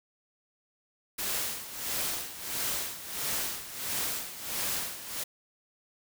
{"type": "noise with tremolo", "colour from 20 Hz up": "white", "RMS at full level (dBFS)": -31, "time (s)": [1.18, 5.24], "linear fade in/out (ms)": 10, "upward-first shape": "sine", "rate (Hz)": 1.5, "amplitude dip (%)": 75, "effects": []}